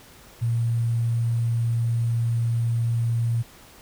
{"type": "tone with sample-and-hold", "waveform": "sine", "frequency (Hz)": 116.54, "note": "A#2", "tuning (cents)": 0, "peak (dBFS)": -20, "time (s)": [0.41, 3.43], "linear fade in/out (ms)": 20, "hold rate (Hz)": 8820, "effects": ["pink hiss -49 dBFS RMS until 3.81 s"]}